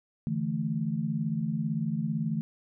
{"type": "chord", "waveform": "sine", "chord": "D suspended second", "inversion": "none", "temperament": "equal", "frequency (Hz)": [146.83, 164.81, 220], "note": ["D3", "E3", "A3"], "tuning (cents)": [0, 0, 0], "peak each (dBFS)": [-33, -31, -31], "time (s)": [0.27, 2.41], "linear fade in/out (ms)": 0, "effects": []}